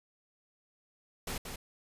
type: noise with echo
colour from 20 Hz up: pink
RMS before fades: -37 dBFS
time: 1.27-1.38 s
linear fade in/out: 5 ms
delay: 180 ms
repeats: 1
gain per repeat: -5 dB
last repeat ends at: 1.56 s
effects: resampled to 32000 Hz